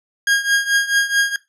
40% pulse tone with tremolo, 1628 Hz, G#6, 35 cents flat, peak -10 dBFS, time 0.27-1.36 s, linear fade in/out 2 ms, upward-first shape triangle, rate 4.6 Hz, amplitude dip 85%, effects noise-tail reverb RT60 0.2 s tail -18 dB re dry + low-pass 11000 Hz 12 dB/octave

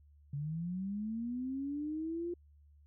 sine linear sweep, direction up, 138.3 to 351.7 Hz, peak -35 dBFS, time 0.33-2.34 s, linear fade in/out 5 ms, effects added 73 Hz sine -59 dBFS peak until 2.86 s

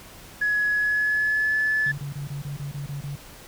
sine tone with pitch glide, 1685 to 1731.4 Hz, G#6 to A6, +25 to -28 cents, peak -19 dBFS, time 0.41-1.92 s, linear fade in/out 10 ms, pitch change +47 cents, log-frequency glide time 0.73-1.59 s
sine tone bursts, 142 Hz, C#3, 42 cents sharp, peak -29 dBFS, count 9, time 1.86-3.156 s, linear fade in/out 5 ms, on 120 ms, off 27 ms
effects tanh soft clip ceiling -15 dBFS + pink hiss -45 dBFS RMS until 3.47 s

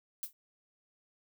violet noise with exponential decay, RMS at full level -33 dBFS, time 0.23-0.33 s, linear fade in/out 1 ms, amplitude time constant 21 ms, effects none

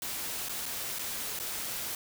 white noise with dropouts, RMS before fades -36 dBFS, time 0.02-1.95 s, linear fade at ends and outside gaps 2 ms, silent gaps 0.487-0.493 / 0.657-0.661 / 0.987-0.992 / 1.39-1.398 s, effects none

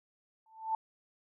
sine tone with exponential growth, 885 Hz, A5, 10 cents sharp, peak -26 dBFS, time 0.46-0.75 s, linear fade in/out 2 ms, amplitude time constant 63 ms, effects none

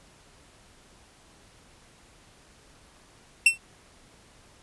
45% pulse tone with exponential decay, 2697 Hz, E7, 39 cents sharp, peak -11 dBFS, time 3.46-3.58 s, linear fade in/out 5 ms, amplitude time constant 25 ms, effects pink hiss -56 dBFS RMS until 4.62 s + resampled to 24000 Hz

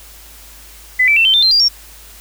sine tone with pitch steps, 2010 / 2322 / 2683 / 3100 / 3581 / 4138 / 4781 / 5523 Hz, B6 / D7 / E7 / G7 / A7 / C8 / D8 / F8, +30 / -20 / +30 / -20 / +30 / -20 / +30 / -20 cents, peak -8 dBFS, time 0.99-1.686 s, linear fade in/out 10 ms, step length 87 ms, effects added 52 Hz sine -41 dBFS peak until 2.2 s + white hiss -40 dBFS RMS until 2.2 s

